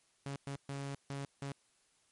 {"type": "tone bursts at uneven times", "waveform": "sawtooth", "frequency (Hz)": 139.2, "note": "C#3", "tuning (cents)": 8, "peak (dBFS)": -35, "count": 5, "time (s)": [[0.26, 0.36], [0.47, 0.56], [0.69, 0.95], [1.1, 1.25], [1.42, 1.52]], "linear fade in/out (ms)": 2, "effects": ["white hiss -72 dBFS RMS until 2.11 s", "MP3 48 kbps"]}